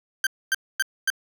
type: tone bursts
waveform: 40% pulse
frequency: 1568 Hz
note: G6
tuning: in tune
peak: -18 dBFS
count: 4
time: 0.24-1.102 s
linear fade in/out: 2 ms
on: 28 ms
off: 250 ms
effects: none